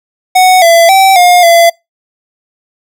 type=tone with pitch steps; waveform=square; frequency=741 / 673 / 771 / 712 / 678 Hz; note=F#5 / E5 / G5 / F5 / E5; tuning=+2 / +36 / -29 / +33 / +49 cents; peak=-3 dBFS; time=0.35-1.7 s; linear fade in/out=10 ms; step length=270 ms; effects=noise-tail reverb RT60 0.2 s tail -25 dB re dry